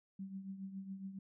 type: tone with tremolo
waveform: sine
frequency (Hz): 193.1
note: G3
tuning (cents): -26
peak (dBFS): -40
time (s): 0.19-1.19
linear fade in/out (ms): 5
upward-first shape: triangle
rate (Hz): 7.2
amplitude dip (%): 70
effects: none

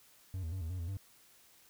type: tone with pitch steps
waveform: triangle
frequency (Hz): 93.4 / 81.1 / 94.1 / 80.7 / 91.7 / 84 / 97.4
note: F#2 / E2 / F#2 / E2 / F#2 / E2 / G2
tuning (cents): +17 / -28 / +30 / -36 / -15 / +33 / -11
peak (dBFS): -34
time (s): 0.34-0.97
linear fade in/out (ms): 0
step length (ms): 90
effects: white hiss -63 dBFS RMS until 1.69 s

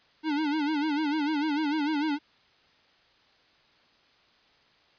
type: tone with vibrato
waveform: square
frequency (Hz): 300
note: D4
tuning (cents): +37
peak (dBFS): -26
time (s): 0.23-2.19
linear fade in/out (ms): 50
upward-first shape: sine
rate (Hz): 6.7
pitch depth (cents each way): 100
effects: white hiss -62 dBFS RMS until 4.98 s + resampled to 11025 Hz

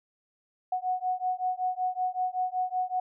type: beating tone pair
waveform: sine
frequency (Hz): 734 / 739.3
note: F#5 / F#5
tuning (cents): -14 / -2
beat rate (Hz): 5.3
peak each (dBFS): -30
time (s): 0.72-3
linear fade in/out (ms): 5
effects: none

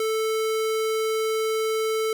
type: tone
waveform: square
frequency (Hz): 440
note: A4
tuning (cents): 0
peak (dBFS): -23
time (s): 0-2.13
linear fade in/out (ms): 2
effects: none

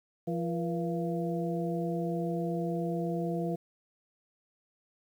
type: harmonic tone with a mistuned harmonic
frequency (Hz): 170.8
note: F3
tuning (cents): -38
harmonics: 1 / 2 / 3 / 4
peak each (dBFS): -32 / -35 / -37 / -38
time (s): 0.27-3.56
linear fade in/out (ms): 10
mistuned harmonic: 3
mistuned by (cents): -100
effects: 10-bit

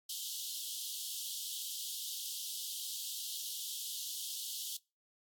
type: high-pass noise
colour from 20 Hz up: pink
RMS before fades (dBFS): -41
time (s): 0.09-4.77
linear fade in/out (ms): 5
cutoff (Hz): 3000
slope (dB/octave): 96
effects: noise-tail reverb RT60 0.3 s tail -26 dB re dry + AAC 64 kbps

